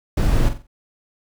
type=noise with echo; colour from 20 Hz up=brown; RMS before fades=-17 dBFS; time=0.17-0.49 s; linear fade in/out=5 ms; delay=45 ms; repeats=4; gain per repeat=-9 dB; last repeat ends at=0.67 s; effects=none